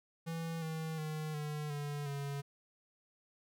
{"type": "tone with pitch steps", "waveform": "square", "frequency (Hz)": [164.81, 159.75, 154.84, 150.09, 145.48, 141.01], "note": ["E3", "D#3", "D#3", "D3", "D3", "C#3"], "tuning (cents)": [0, 46, -8, 38, -16, 30], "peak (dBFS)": -38, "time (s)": [0.26, 2.42], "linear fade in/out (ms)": 20, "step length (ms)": 360, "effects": []}